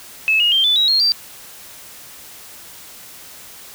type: tone with pitch steps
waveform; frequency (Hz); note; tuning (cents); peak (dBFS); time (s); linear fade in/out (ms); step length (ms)
sine; 2600 / 2868 / 3164 / 3491 / 3851 / 4248 / 4687; E7 / F7 / G7 / A7 / B7 / C8 / D8; -24 / +45 / +15 / -14 / -44 / +25 / -4; -12; 0.28-1.12; 0; 120
effects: white hiss -39 dBFS RMS until 3.74 s